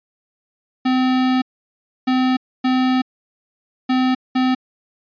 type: tone bursts at uneven times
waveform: square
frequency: 256.8 Hz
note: C4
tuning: 32 cents flat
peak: -15 dBFS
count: 5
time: 0.85-1.42 / 2.07-2.37 / 2.64-3.02 / 3.89-4.15 / 4.35-4.55 s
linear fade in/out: 10 ms
effects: resampled to 11025 Hz